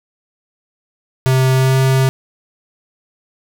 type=tone with pitch glide; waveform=square; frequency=130.81 to 132.41 Hz; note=C3 to C3; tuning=0 to +21 cents; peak=-11 dBFS; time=1.26-2.09 s; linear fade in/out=0 ms; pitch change=+21 cents; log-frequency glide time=1.53-1.78 s; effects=none